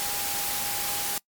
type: tone in noise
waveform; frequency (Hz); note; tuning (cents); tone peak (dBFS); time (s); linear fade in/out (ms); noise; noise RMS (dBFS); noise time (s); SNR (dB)
sine; 813; G#5; -37; -37; 0-1.18; 0; white; -29; 0-1.18; -11
effects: noise-tail reverb RT60 0.1 s tail -24 dB re dry + MP3 96 kbps